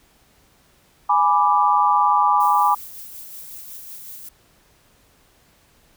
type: chord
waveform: sine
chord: G# diminished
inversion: none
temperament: equal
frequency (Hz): 830.6 / 987.8 / 1174.7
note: G#5 / B5 / D6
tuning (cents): 0 / 0 / 0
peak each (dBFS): -18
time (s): 1.09-2.75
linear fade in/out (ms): 10
type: noise with tremolo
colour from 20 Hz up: violet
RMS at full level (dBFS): -36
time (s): 2.4-4.29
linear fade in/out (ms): 5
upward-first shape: sine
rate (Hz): 5.4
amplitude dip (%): 30
effects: pink hiss -57 dBFS RMS until 5.96 s